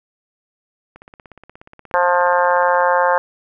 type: click train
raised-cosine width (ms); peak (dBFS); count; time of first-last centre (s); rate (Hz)
0.5; -25; 32; 0.96-2.805; 16.8
type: harmonic tone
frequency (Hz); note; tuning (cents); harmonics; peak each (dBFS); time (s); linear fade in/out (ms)
177.1; F3; +24; 3 / 4 / 5 / 6 / 7 / 8 / 9 / 10; -17 / -23 / -17 / -20 / -26 / -26 / -22 / -31; 1.94-3.18; 0
effects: none